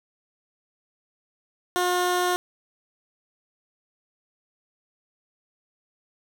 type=tone; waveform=15% pulse; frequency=358.6 Hz; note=F4; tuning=46 cents sharp; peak=-15 dBFS; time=1.76-2.36 s; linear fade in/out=0 ms; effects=none